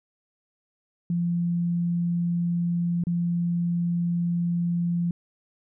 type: tone with dropouts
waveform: sine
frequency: 172.4 Hz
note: F3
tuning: 22 cents flat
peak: -22 dBFS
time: 1.1-5.11 s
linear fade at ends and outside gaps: 2 ms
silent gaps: 3.038-3.069 s
effects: none